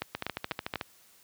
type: two click trains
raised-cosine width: 0.3 ms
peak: -16 / -15 dBFS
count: 10 / 4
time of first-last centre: 0.15-0.812 / 0.02-0.757 s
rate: 13.6 / 4.07 Hz
effects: white hiss -60 dBFS RMS until 1.23 s + high-pass 60 Hz 12 dB/octave